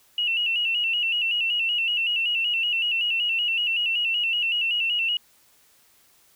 sine tone with vibrato, 2794 Hz, F7, in tune, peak -21 dBFS, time 0.18-5.17 s, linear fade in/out 2 ms, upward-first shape square, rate 5.3 Hz, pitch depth 62 cents each way, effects white hiss -59 dBFS RMS until 6.35 s

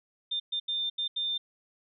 sine tone bursts at uneven times, 3599 Hz, A7, 38 cents sharp, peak -28 dBFS, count 5, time 0.31-0.4 / 0.52-0.6 / 0.68-0.9 / 0.98-1.08 / 1.16-1.38 s, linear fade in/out 10 ms, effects none

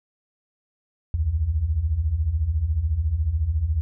sine beating tone pair, 68.2 / 82.2 Hz, C#2 / E2, -28 / -4 cents, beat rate 14 Hz, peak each -26 / -21 dBFS, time 1.14-3.81 s, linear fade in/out 0 ms, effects none

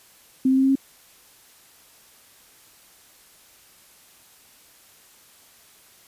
sine tone with pitch steps, 261.6 / 263.7 / 265.9 / 268 / 270.2 Hz, C4 / C4 / C4 / C4 / C#4, 0 / +14 / +28 / +42 / -44 cents, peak -15 dBFS, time 0.45-0.755 s, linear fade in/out 5 ms, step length 61 ms, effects white hiss -53 dBFS RMS until 6.07 s + resampled to 32000 Hz

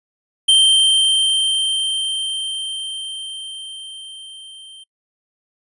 square tone with level ramp, 3136 Hz, G7, in tune, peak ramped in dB -9 to -38 dBFS, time 0.48-4.84 s, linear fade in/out 10 ms, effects noise-tail reverb RT60 0.1 s tail -25 dB re dry + resampled to 24000 Hz

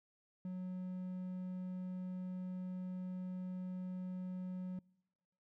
triangle tone, 183.5 Hz, F#3, 14 cents flat, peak -38 dBFS, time 0.45-4.79 s, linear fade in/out 2 ms, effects noise-tail reverb RT60 1.0 s tail -26 dB re dry

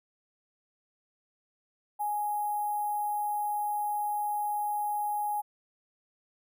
sine tone with sample-and-hold, 832 Hz, G#5, 3 cents sharp, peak -28 dBFS, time 1.99-5.42 s, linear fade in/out 20 ms, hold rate 11025 Hz, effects none

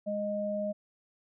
sine tone pair together, 206.6 / 619 Hz, G#3 / D#5, -9 / -9 cents, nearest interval octave + perfect fifth, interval 1900 cents, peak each -35 / -31 dBFS, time 0.06-0.73 s, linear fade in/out 20 ms, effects none

